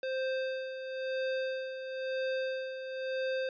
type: tone with tremolo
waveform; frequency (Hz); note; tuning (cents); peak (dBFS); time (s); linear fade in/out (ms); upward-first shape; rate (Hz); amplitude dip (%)
square; 523.3; C5; 0; -31; 0.03-3.49; 2; sine; 0.99; 60
effects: resampled to 11025 Hz